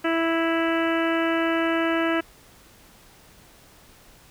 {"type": "harmonic tone", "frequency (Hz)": 329.6, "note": "E4", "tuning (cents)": 0, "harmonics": [1, 2, 3, 4, 5, 6, 7, 8, 9], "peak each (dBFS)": [-23, -27, -34, -30, -30, -34, -37, -36, -37], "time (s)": [0.04, 2.21], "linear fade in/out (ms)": 10, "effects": ["pink hiss -52 dBFS RMS until 4.3 s"]}